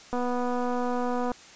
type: click train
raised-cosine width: 1 ms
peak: -17 dBFS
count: 293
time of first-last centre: 0.13-1.317 s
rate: 246 Hz
effects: white hiss -49 dBFS RMS until 1.55 s + resampled to 16000 Hz